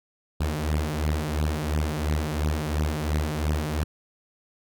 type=beating tone pair; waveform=sawtooth; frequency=74.5 / 77.4 Hz; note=D2 / D#2; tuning=+25 / -9 cents; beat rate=2.9 Hz; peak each=-23 dBFS; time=0.4-3.84 s; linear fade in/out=10 ms; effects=none